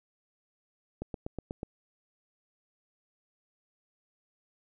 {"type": "click train", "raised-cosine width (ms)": 2, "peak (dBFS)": -22, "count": 6, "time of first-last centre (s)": [1.02, 1.631], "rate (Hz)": 8.18, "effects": []}